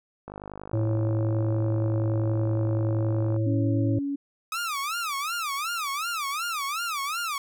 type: click train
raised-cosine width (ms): 1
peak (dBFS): -24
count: 157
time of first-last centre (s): 0.28-3.363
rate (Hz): 50.6
type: harmonic tone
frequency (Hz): 110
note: A2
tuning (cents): 0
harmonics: 1 / 3 / 5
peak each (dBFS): -23 / -30 / -34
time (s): 0.73-3.99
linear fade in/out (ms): 5
type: tone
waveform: sine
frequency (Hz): 281.3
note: C#4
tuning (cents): +26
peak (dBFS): -26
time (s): 3.46-4.16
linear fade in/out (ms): 10
type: tone with vibrato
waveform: sawtooth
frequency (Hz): 1244.5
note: D#6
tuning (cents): 0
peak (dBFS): -24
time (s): 4.52-7.38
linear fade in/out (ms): 2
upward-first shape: sine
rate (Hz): 2.7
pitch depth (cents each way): 220
effects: none